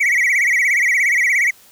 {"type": "tone with vibrato", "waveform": "triangle", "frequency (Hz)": 2093, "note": "C7", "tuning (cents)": 0, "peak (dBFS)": -11, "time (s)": [0, 1.51], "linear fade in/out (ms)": 10, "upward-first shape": "sine", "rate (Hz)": 17, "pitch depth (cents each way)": 170, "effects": ["white hiss -48 dBFS RMS until 1.71 s"]}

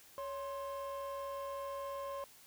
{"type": "tone pair together", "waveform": "triangle", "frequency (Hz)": [558, 1053.4], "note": ["C#5", "C6"], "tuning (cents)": [11, 11], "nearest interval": "major seventh", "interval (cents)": 1100, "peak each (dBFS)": [-38, -40], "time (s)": [0.18, 2.24], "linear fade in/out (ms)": 0, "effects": ["tanh soft clip ceiling -35 dBFS", "white hiss -60 dBFS RMS until 2.46 s"]}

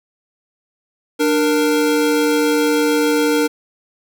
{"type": "tone pair together", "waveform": "square", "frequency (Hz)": [297.3, 466.2], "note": ["D4", "A#4"], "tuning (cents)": [21, 0], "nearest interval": "minor sixth", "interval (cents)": 779, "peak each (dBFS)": -17, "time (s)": [1.19, 3.48], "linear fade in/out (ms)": 20, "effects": []}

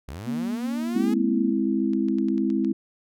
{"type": "linear sweep", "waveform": "sawtooth", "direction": "up", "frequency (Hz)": [57.4, 426.9], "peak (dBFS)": -30, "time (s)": [0.08, 1.14], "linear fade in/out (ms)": 5}
{"type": "tone with vibrato", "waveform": "sine", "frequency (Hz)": 236.8, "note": "A#3", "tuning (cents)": 27, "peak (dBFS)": -25, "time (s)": [0.26, 1.53], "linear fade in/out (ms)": 20, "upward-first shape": "square", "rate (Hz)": 8.5, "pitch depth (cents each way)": 9}
{"type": "chord", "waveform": "sine", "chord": "Ab augmented", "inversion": "none", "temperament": "equal", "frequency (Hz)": [207.7, 261.6, 329.6], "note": ["Ab3", "C4", "E4"], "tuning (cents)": [0, 0, 0], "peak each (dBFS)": -25, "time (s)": [0.95, 2.73], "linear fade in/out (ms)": 10}
{"type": "clicks", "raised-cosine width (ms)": 0.2, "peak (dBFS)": -29, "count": 7, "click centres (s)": [1.934, 2.085, 2.185, 2.285, 2.38, 2.502, 2.647]}
{"effects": []}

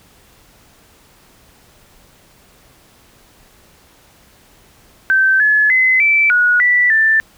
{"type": "tone with pitch steps", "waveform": "sine", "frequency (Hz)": [1550, 1710, 2039, 2324, 1457, 1965, 1772], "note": ["G6", "A6", "C7", "D7", "F#6", "B6", "A6"], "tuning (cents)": [-20, -50, -45, -19, -27, -9, 12], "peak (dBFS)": -9, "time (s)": [5.1, 7.2], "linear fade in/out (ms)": 0, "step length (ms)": 300, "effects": ["pink hiss -49 dBFS RMS until 7.37 s"]}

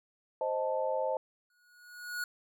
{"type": "chord", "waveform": "sine", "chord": "A diminished", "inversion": "first", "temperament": "equal", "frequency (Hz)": [523.3, 622.3, 880], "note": ["C5", "Eb5", "A5"], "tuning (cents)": [0, 0, 0], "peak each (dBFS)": [-32, -34, -35], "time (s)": [0.41, 1.17], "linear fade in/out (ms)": 2}
{"type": "tone with exponential growth", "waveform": "square", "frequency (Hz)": 1454, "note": "F#6", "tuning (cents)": -31, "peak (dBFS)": -32, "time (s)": [1.5, 2.24], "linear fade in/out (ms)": 2, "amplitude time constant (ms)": 160}
{"effects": []}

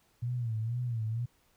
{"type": "tone with vibrato", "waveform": "sine", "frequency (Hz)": 116.54, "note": "A#2", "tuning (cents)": 0, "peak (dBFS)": -30, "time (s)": [0.22, 1.26], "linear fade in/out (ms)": 10, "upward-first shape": "sine", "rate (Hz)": 2.1, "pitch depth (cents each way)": 110, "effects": ["pink hiss -69 dBFS RMS until 1.56 s"]}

